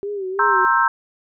sine tone with vibrato, 392 Hz, G4, in tune, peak -23 dBFS, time 0.03-0.65 s, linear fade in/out 0 ms, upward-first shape sine, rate 3 Hz, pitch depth 92 cents each way
sine chord, C dominant seventh, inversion third, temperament equal with one note detuned, 932.3 / 1061.1 / 1318.5 / 1568 Hz, Bb5 / C6 / E6 / G6, 0 / +24 / 0 / 0 cents, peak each -19 dBFS, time 0.39-0.88 s, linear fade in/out 2 ms
effects none

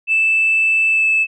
sine tone with pitch glide, 2637 to 2619 Hz, E7 to E7, 0 to -12 cents, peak -11 dBFS, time 0.07-1.27 s, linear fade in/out 50 ms, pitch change -12 cents, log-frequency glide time 0.9-1.06 s, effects tanh soft clip ceiling -7 dBFS

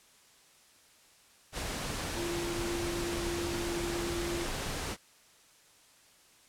sine tone in noise, 344.1 Hz, F4, 26 cents flat, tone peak -34 dBFS, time 2.14-4.48 s, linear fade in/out 50 ms, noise pink, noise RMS -36 dBFS, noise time 1.52-4.97 s, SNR -1 dB, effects white hiss -61 dBFS RMS until 6.48 s + low-pass 10000 Hz 12 dB/octave

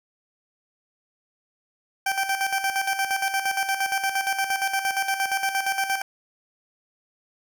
20% pulse tone with tremolo, 779 Hz, G5, 11 cents flat, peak -16 dBFS, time 2.06-6.02 s, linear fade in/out 5 ms, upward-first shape square, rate 8.6 Hz, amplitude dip 60%, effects none

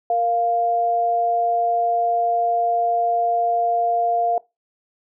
sine tone pair together, 466.2 / 698.5 Hz, A#4 / F5, 0 / 0 cents, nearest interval perfect fifth, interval 700 cents, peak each -26 / -17 dBFS, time 0.1-4.38 s, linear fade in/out 2 ms, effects noise-tail reverb RT60 0.2 s tail -20 dB re dry

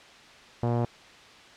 sawtooth tone with low-pass filter, 118.9 Hz, A#2, 35 cents sharp, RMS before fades -26 dBFS, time 0.63-0.85 s, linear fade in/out 0 ms, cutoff 780 Hz, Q 1.6, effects white hiss -50 dBFS RMS until 1.56 s + low-pass 4000 Hz 12 dB/octave

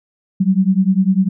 sine beating tone pair, 185 / 195 Hz, F#3 / G3, 0 / -9 cents, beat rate 10 Hz, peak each -14 dBFS, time 0.4-1.29 s, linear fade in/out 10 ms, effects none

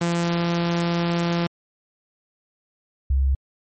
sawtooth / sine tone pair in turn, 171 / 67.26 Hz, F3 / C2, -36 / +48 cents, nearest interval octave + major third, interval 1616 cents, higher first, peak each -16 dBFS, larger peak neither, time 0.01-1.47 / 3.1-3.35 s, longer first, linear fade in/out 5 ms, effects MP3 32 kbps

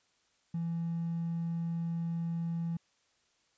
triangle tone with hard clipping, 167.7 Hz, E3, 30 cents sharp, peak -32 dBFS, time 0.54-2.77 s, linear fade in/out 5 ms, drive 4 dB, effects white hiss -72 dBFS RMS until 3.57 s + resampled to 16000 Hz

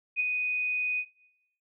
sine tone with ADSR envelope, 2489 Hz, D#7, in tune, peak -22 dBFS, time 0.16-1.06 s, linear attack 42 ms, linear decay 6 ms, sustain -4 dB, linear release 71 ms, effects noise-tail reverb RT60 0.9 s tail -19 dB re dry

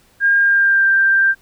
sine tone with pitch glide, 1614 to 1579 Hz, G#6 to G6, -50 to +12 cents, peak -10 dBFS, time 0.2-1.35 s, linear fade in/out 50 ms, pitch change -38 cents, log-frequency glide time 0.38-0.88 s, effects pink hiss -54 dBFS RMS until 1.41 s

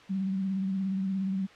sine tone with vibrato, 191.8 Hz, G3, 37 cents flat, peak -27 dBFS, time 0.09-1.47 s, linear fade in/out 20 ms, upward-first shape sine, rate 17 Hz, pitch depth 38 cents each way, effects white hiss -52 dBFS RMS until 1.55 s + low-pass 3000 Hz 12 dB/octave

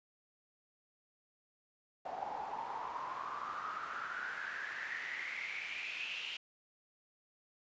pink noise with band-pass filter sweep, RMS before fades -42 dBFS, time 2.05-6.37 s, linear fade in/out 5 ms, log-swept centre 750 to 2900 Hz, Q 7.7, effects resampled to 16000 Hz

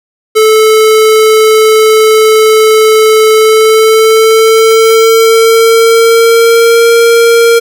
square tone with pitch glide, 435.8 to 464.4 Hz, A4 to A#4, -17 to -7 cents, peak -3 dBFS, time 0.35-7.6 s, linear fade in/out 20 ms, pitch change +110 cents, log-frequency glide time 3.33-6.91 s, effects none

